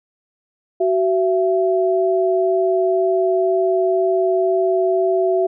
sine tone pair together, 376 / 670 Hz, F#4 / E5, +28 / +28 cents, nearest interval minor seventh, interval 1000 cents, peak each -16 / -18 dBFS, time 0.8-5.47 s, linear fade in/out 10 ms, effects none

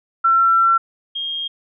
sine tone pair in turn, 1351 / 3232 Hz, E6 / G#7, +42 / -48 cents, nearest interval octave + minor third, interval 1510 cents, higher second, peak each -11 / -22 dBFS, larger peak first, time 0.24-0.78 / 1.15-1.48 s, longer first, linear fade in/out 10 ms, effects none

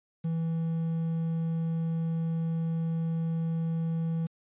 triangle tone with quantisation, 164 Hz, E3, 9 cents flat, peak -25 dBFS, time 0.24-4.27 s, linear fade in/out 10 ms, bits 9, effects resampled to 8000 Hz

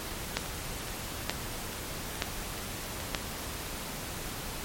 two click trains, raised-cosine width 0.2 ms, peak -9 / -21 dBFS, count 4 / 7, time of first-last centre 0.37-3.148 / 0.46-3.002 s, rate 1.08 / 2.36 Hz, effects pink hiss -38 dBFS RMS until 4.64 s + MP3 64 kbps

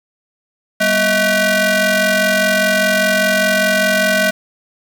sawtooth ring-modulated tone, 437 Hz, A4, 12 cents flat, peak -5 dBFS, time 0.8-4.31 s, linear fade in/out 10 ms, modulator 1070 Hz, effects 7-bit

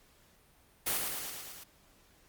white noise with echo, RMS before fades -31 dBFS, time 0.86-0.98 s, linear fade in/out 10 ms, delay 110 ms, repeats 6, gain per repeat -3 dB, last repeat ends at 1.64 s, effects pink hiss -64 dBFS RMS until 2.28 s + Opus 48 kbps

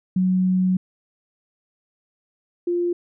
sine tone pair in turn, 185 / 349.2 Hz, F#3 / F4, 0 / 0 cents, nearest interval major seventh, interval 1100 cents, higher second, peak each -16 / -19 dBFS, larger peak first, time 0.16-0.77 / 2.67-2.93 s, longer first, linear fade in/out 5 ms, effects none

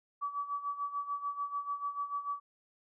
sine tone with tremolo, 1146 Hz, D6, 43 cents flat, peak -31 dBFS, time 0.21-2.4 s, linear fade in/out 20 ms, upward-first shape sine, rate 6.8 Hz, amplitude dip 75%, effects none

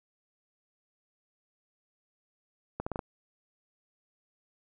accelerating click train, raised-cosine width 1 ms, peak -19 dBFS, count 5, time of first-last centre 2.8-2.992 s, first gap 65 ms, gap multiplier 0.8, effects none

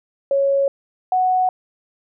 sine tone pair in turn, 553 / 740.1 Hz, C#5 / F#5, -4 / 0 cents, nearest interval perfect fourth, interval 504 cents, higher second, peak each -14 dBFS, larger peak neither, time 0.31-0.68 / 1.12-1.49 s, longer neither, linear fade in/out 2 ms, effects none

